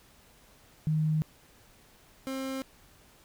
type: tone pair in turn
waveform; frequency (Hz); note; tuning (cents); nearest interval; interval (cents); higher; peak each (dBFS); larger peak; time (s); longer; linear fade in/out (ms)
sine / 30% pulse; 155.4 / 265.8; D#3 / C4; -2 / +27; major sixth; 929; second; -24 / -30; first; 0.87-1.22 / 2.27-2.62; neither; 0
effects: pink hiss -59 dBFS RMS until 3.24 s